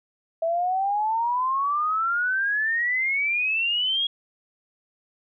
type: exponential sweep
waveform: sine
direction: up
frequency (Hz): 650 to 3322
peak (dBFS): -21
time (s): 0.42-4.07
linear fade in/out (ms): 5
effects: none